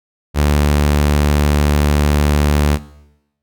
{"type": "tone", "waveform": "sawtooth", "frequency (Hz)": 73.42, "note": "D2", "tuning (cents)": 0, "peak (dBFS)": -7, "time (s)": [0.34, 2.79], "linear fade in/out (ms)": 50, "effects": ["noise-tail reverb RT60 0.9 s tail -19 dB re dry"]}